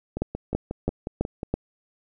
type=two click trains; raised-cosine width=2 ms; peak=-10 / -16 dBFS; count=5 / 8; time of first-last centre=0.22-1.54 / 0.17-1.431 s; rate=3.03 / 5.55 Hz; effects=none